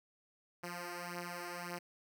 5% pulse beating tone pair, 174.61 / 176.41 Hz, F3 / F3, 0 / +18 cents, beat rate 1.8 Hz, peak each -32 / -35 dBFS, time 0.63-1.79 s, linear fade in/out 10 ms, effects none

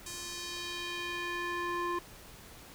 square tone with band-pass filter sweep, 349.3 Hz, F4, in tune, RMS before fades -37 dBFS, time 0.06-1.99 s, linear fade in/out 5 ms, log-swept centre 7500 to 970 Hz, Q 1.3, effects pink hiss -52 dBFS RMS until 2.74 s

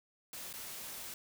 white noise with dropouts, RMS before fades -45 dBFS, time 0.33-1.14 s, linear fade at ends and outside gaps 2 ms, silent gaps 0.529-0.537 s, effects none

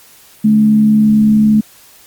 sine tone with frequency modulation, 214.5 Hz, A3, 44 cents flat, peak -6 dBFS, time 0.44-1.61 s, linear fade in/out 10 ms, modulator 68.9 Hz, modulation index 0.27, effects white hiss -43 dBFS RMS until 2.06 s + Opus 48 kbps

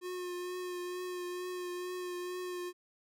square tone with vibrato, 359.6 Hz, F#4, 49 cents flat, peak -38 dBFS, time 0.01-2.73 s, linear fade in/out 50 ms, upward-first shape triangle, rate 2.2 Hz, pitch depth 24 cents each way, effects none

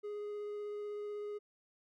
triangle tone with vibrato, 415.3 Hz, G#4, in tune, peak -37 dBFS, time 0.03-1.39 s, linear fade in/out 20 ms, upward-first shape sine, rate 16 Hz, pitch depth 8 cents each way, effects none

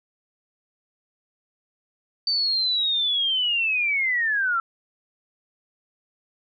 sine linear sweep, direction down, 4600 to 1323 Hz, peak -20 dBFS, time 2.27-4.6 s, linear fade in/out 2 ms, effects none

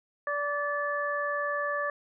harmonic tone, 580 Hz, D5, 22 cents flat, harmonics 1 / 2 / 3, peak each -32 / -32 / -32 dBFS, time 0.27-1.9 s, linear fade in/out 2 ms, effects none

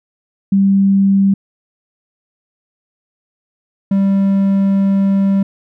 sine / triangle tone pair in turn, 196 / 196 Hz, G3 / G3, 0 / 0 cents, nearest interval unison, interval 0 cents, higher neither, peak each -8 dBFS, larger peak neither, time 0.52-1.34 / 3.91-5.43 s, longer second, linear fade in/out 5 ms, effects none

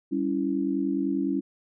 sine chord, C# diminished, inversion second, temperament equal with one note detuned, 196 / 279.6 / 329.6 Hz, G3 / C#4 / E4, 0 / +15 / 0 cents, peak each -31 / -26 / -29 dBFS, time 0.11-1.41 s, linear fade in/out 20 ms, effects none

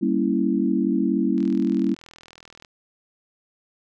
sine chord, G diminished seventh, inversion none, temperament equal, 196 / 233.1 / 277.2 / 329.6 Hz, G3 / Bb3 / Db4 / Fb4, 0 / 0 / 0 / 0 cents, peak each -24 dBFS, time 0.01-1.95 s, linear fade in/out 20 ms
click train, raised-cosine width 0.2 ms, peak -27 dBFS, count 53, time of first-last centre 1.38-2.648 s, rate 41 Hz
effects none

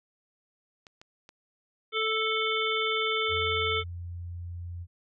clicks, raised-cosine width 0.2 ms, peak -31 dBFS, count 3, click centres 0.868 / 1.015 / 1.291 s
harmonic tone, 440 Hz, A4, in tune, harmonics 1 / 3 / 5 / 7 / 8, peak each -31 / -31 / -31 / -34 / -33 dBFS, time 1.92-3.84 s, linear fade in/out 50 ms
sine tone, 87 Hz, F2, 6 cents flat, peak -35 dBFS, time 3.28-4.87 s, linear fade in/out 50 ms
effects none

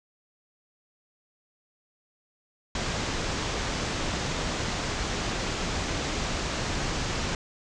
pink low-pass noise, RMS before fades -30 dBFS, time 2.75-7.35 s, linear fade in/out 2 ms, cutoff 7300 Hz, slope 48 dB/octave, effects none

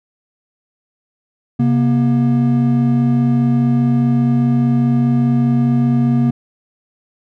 triangle tone pair together, 133.41 / 238.3 Hz, C3 / A#3, +34 / +38 cents, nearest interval minor seventh, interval 1004 cents, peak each -13 / -11 dBFS, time 1.59-6.31 s, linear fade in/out 10 ms, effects none

